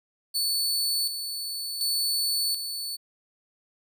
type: tone with tremolo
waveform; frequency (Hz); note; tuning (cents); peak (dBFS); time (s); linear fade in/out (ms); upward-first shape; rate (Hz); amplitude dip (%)
sawtooth; 4461; C#8; +10; -21; 0.34-2.97; 20; square; 0.68; 55
effects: none